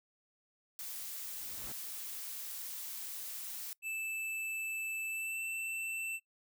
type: noise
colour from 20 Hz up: blue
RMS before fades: -43 dBFS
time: 0.79-3.73 s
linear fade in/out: 0 ms
type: noise with exponential growth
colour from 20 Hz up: pink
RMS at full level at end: -48 dBFS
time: 0.98-1.72 s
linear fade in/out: 2 ms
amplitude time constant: 160 ms
type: tone with pitch glide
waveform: square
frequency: 2637 to 2671 Hz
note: E7 to E7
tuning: 0 to +22 cents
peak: -37 dBFS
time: 3.82-6.2 s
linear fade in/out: 50 ms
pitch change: +22 cents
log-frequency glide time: 5.08-5.41 s
effects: noise-tail reverb RT60 0.1 s tail -24 dB re dry